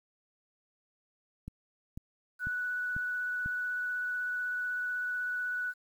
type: click train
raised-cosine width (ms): 5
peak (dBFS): -28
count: 5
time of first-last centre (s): 1.48-3.46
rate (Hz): 2.02
type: tone with vibrato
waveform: sine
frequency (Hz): 1479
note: F#6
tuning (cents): -1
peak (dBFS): -31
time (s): 2.39-5.74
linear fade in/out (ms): 50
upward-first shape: triangle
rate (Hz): 16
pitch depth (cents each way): 11
effects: 10-bit